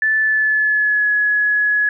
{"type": "tone with pitch glide", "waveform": "sine", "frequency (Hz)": [1750, 1688.4], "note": ["A6", "G#6"], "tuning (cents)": [-10, 28], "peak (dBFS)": -13, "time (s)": [0.02, 1.89], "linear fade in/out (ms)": 2, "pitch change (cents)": -62, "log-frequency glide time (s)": [0.19, 1.09], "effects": []}